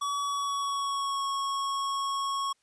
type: tone with pitch glide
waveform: square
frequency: 1136 to 1101.1 Hz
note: C#6 to C#6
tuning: +42 to -12 cents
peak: -29 dBFS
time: 0.01-2.53 s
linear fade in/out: 10 ms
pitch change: -54 cents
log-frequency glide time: 0.2-1.26 s
effects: white hiss -72 dBFS RMS until 2.62 s + resampled to 22050 Hz